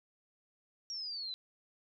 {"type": "exponential sweep", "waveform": "sine", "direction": "down", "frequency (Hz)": [5650, 3951], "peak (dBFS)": -38, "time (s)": [0.9, 1.34], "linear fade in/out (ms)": 0, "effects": []}